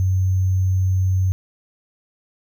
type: tone with sample-and-hold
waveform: sine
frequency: 93.5 Hz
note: F#2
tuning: 19 cents sharp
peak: -15 dBFS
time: 0-1.32 s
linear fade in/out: 0 ms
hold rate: 6300 Hz
effects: none